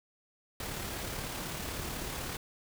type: noise with amplitude modulation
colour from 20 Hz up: pink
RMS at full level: -37 dBFS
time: 0.6-2.37 s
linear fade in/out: 2 ms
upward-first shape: sine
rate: 36.1 Hz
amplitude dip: 30%
effects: none